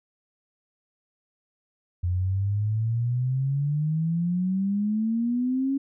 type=exponential sweep; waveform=sine; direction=up; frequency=87.31 to 277.2 Hz; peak=-22 dBFS; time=2.03-5.78 s; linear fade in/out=10 ms; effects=none

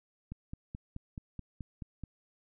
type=click train; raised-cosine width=5 ms; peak=-28 dBFS; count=9; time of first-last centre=0.32-2.037 s; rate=4.66 Hz; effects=none

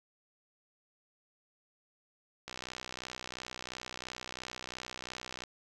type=click train; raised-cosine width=0.2 ms; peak=-23 dBFS; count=187; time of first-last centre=2.48-5.437 s; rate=62.9 Hz; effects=none

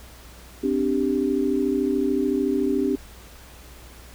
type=chord; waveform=sine; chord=C suspended second; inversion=none; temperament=equal with one note detuned; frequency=260 / 293.7 / 392 Hz; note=C4 / D4 / G4; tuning=-11 / 0 / 0 cents; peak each=-24 dBFS; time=0.63-2.96 s; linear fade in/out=10 ms; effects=added 60 Hz sine -45 dBFS peak until 4.14 s + pink hiss -47 dBFS RMS until 4.14 s

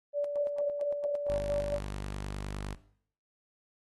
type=tone with tremolo; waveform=sine; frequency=579 Hz; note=D5; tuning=25 cents flat; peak=-27 dBFS; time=0.13-1.8 s; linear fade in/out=50 ms; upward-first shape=square; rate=4.4 Hz; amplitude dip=45%
type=tone; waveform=sawtooth; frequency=49.76 Hz; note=G1; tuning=27 cents sharp; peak=-31 dBFS; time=1.29-2.75 s; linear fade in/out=10 ms
effects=noise-tail reverb RT60 0.6 s tail -17 dB re dry + AAC 32 kbps

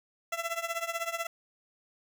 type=tone with tremolo; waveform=15% pulse; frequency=671 Hz; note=E5; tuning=31 cents sharp; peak=-22 dBFS; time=0.32-1.27 s; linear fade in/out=5 ms; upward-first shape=triangle; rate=16 Hz; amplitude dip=90%; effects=none

